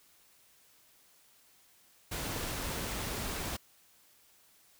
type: noise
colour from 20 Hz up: pink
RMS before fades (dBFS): -37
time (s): 2.11-3.57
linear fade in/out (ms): 10
effects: white hiss -64 dBFS RMS until 4.79 s